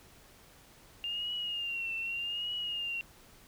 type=tone with vibrato; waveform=sine; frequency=2800 Hz; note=F7; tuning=4 cents sharp; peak=-33 dBFS; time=1.04-3.01 s; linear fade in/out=0 ms; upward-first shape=triangle; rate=0.83 Hz; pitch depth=80 cents each way; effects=pink hiss -58 dBFS RMS until 3.47 s